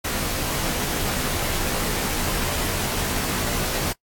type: noise with comb filter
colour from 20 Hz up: pink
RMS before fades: -25 dBFS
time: 0.04-3.93 s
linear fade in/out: 10 ms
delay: 18 ms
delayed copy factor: -1
effects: noise-tail reverb RT60 0.1 s tail -23 dB re dry + AAC 64 kbps